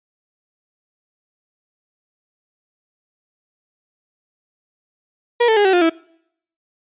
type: tone with pitch steps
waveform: 35% pulse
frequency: 477.6 / 443 / 411 / 381.3 / 353.7 / 328.1 Hz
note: A#4 / A4 / G#4 / G4 / F4 / E4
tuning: +42 / +12 / -18 / -48 / +22 / -8 cents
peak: -10 dBFS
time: 5.4-5.898 s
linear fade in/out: 10 ms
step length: 83 ms
effects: noise-tail reverb RT60 0.7 s tail -24 dB re dry + resampled to 8000 Hz